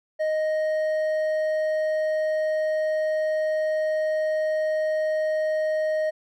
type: tone with hard clipping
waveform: sine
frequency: 622.3 Hz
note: D#5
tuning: in tune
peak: -23 dBFS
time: 0.19-6.11 s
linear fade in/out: 20 ms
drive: 5 dB
effects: none